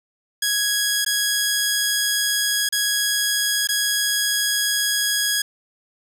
10% pulse tone with dropouts, 1661.2 Hz, G#6, in tune, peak -10 dBFS, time 0.42-5.42 s, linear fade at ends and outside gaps 5 ms, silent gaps 1.048-1.062 / 2.69-2.724 / 3.673-3.688 s, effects none

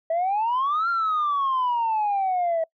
sine exponential two-way sweep, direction up then down, 643 to 1396.9 to 643 Hz, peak -19 dBFS, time 0.1-2.64 s, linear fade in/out 5 ms, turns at 0.89 s, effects noise-tail reverb RT60 0.1 s tail -25 dB re dry + tanh soft clip ceiling -18 dBFS

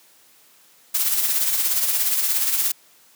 blue noise with tremolo, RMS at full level -19 dBFS, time 0.94-2.72 s, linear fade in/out 10 ms, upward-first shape sine, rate 17 Hz, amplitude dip 45%, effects white hiss -54 dBFS RMS until 3.15 s + high-pass 150 Hz 12 dB/octave

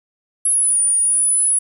sine exponential two-way sweep, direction down then up, 10900 to 9397 to 10270 Hz, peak -13 dBFS, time 0.45-1.59 s, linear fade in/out 5 ms, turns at 0.82 s, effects 8-bit

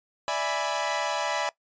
sawtooth chord, E dominant seventh, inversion third, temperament equal, 587.3 / 659.3 / 830.6 / 987.8 Hz, D5 / E5 / G#5 / B5, 0 / 0 / 0 / 0 cents, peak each -28 dBFS, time 0.28-1.49 s, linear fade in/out 0 ms, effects noise-tail reverb RT60 0.1 s tail -20 dB re dry + resampled to 16000 Hz

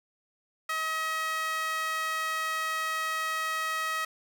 sawtooth tone with high-pass filter, 636 Hz, D#5, 38 cents sharp, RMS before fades -31 dBFS, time 0.69-4.05 s, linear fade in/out 5 ms, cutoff 1500 Hz, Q 4.2, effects none

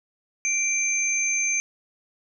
sine tone pair together, 2349 / 6271 Hz, D7 / G8, 0 / 0 cents, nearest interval octave + perfect fourth, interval 1700 cents, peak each -24 dBFS, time 0.45-1.6 s, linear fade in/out 0 ms, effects 10-bit

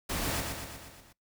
pink noise with echo, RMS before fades -33 dBFS, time 0.09-0.41 s, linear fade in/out 10 ms, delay 120 ms, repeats 6, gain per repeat -4 dB, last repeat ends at 1.13 s, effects noise-tail reverb RT60 0.2 s tail -26 dB re dry

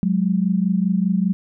sine tone pair together, 182.67 / 207.7 Hz, F#3 / G#3, -22 / 0 cents, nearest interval major second, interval 222 cents, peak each -18 / -20 dBFS, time 0.03-1.33 s, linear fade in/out 0 ms, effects none

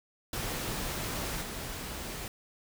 pink noise with level steps, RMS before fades -35 / -39 dBFS, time 0.33-2.28 s, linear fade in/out 2 ms, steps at 1.41 s, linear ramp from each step 20 ms, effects none

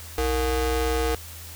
35% pulse ring-modulated tone, 260.8 Hz, C4, 5 cents flat, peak -17 dBFS, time 0.18-1.15 s, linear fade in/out 2 ms, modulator 200 Hz, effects added 82 Hz sine -41 dBFS peak until 1.55 s + white hiss -42 dBFS RMS until 1.55 s

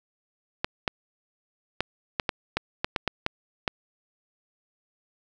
clicks, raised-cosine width 0.3 ms, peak -8 dBFS, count 11, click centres 0.645 / 0.878 / 1.806 / 2.198 / 2.292 / 2.57 / 2.845 / 2.962 / 3.077 / 3.264 / 3.678 s, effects none

